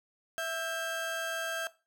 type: tone pair together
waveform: 35% pulse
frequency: 659.3 / 1594.6 Hz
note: E5 / G6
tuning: 0 / +29 cents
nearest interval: octave + minor third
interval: 1529 cents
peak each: -33 / -34 dBFS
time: 0.38-1.67 s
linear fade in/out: 0 ms
effects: noise-tail reverb RT60 0.3 s tail -18 dB re dry